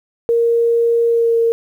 sine tone with pitch glide, 466.2 to 460.6 Hz, A#4 to A#4, 0 to -21 cents, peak -11 dBFS, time 0.29-1.52 s, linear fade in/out 0 ms, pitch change -21 cents, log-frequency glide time 1.07-1.38 s, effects 8-bit

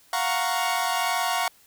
sawtooth chord, Gb major seventh, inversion third, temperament equal, 698.5 / 740 / 932.3 / 1108.7 Hz, F5 / Gb5 / Bb5 / Db6, 0 / 0 / 0 / 0 cents, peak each -25 dBFS, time 0.13-1.48 s, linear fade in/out 2 ms, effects white hiss -57 dBFS RMS until 1.66 s

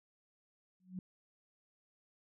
sine tone with exponential growth, 184.4 Hz, F#3, 6 cents flat, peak -36 dBFS, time 0.8-0.99 s, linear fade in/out 2 ms, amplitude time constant 41 ms, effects none

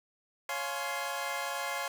20% pulse chord, Db major seventh, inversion none, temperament equal with one note detuned, 554.4 / 698.5 / 843.7 / 1046.5 Hz, Db5 / F5 / Ab5 / C6, 0 / 0 / +27 / 0 cents, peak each -34 dBFS, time 0.49-1.88 s, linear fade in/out 2 ms, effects none

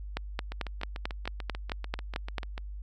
two click trains, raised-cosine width 0.3 ms, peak -15 / -22 dBFS, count 11 / 15, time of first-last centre 0.17-2.382 / 0.52-2.579 s, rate 4.52 / 6.8 Hz, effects added 50 Hz sine -37 dBFS peak until 2.82 s

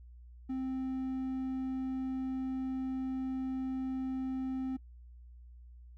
triangle tone, 261.6 Hz, C4, in tune, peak -31 dBFS, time 0.49-4.77 s, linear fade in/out 10 ms, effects noise-tail reverb RT60 0.1 s tail -21 dB re dry + added 60 Hz sine -50 dBFS peak until 5.97 s

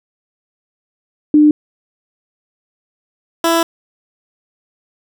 sine / 15% pulse tone pair in turn, 300 / 332.7 Hz, D4 / E4, +37 / +16 cents, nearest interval major second, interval 179 cents, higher second, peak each -5 dBFS, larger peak neither, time 1.34-1.51 / 3.44-3.63 s, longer second, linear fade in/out 2 ms, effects none

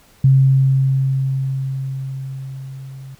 sine tone with level ramp, 134 Hz, C3, 42 cents sharp, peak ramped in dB -7 to -32 dBFS, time 0.24-3.15 s, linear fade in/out 5 ms, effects pink hiss -51 dBFS RMS until 3.19 s

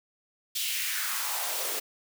white noise with high-pass filter sweep, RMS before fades -31 dBFS, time 0.55-1.8 s, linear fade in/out 10 ms, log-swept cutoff 3400 to 380 Hz, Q 2.5, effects none

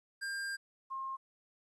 square / sine tone pair in turn, 1600 / 1067.9 Hz, G6 / C6, +35 / +35 cents, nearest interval perfect fifth, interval 700 cents, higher first, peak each -37 / -37 dBFS, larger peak neither, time 0.21-0.57 / 0.9-1.17 s, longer first, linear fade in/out 20 ms, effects resampled to 24000 Hz + 13-bit

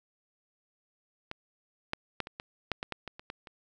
clicks, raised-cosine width 0.3 ms, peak -21 / -14 / -15 / -25 / -22 / -13 / -18 / -18 / -23 / -28 / -22 / -30 dBFS, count 12, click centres 1.314 / 1.934 / 2.203 / 2.271 / 2.399 / 2.717 / 2.829 / 2.923 / 3.077 / 3.195 / 3.301 / 3.472 s, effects none

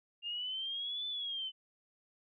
sine linear two-way sweep, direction up then down, 2794 to 3520 to 3021 Hz, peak -36 dBFS, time 0.22-1.52 s, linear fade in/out 50 ms, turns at 1.07 s, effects none

